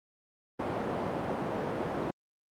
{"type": "band-pass noise", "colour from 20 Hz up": "white", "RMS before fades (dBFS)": -33, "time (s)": [0.59, 2.11], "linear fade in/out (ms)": 10, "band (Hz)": [120, 680], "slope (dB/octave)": 12, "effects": ["Opus 32 kbps"]}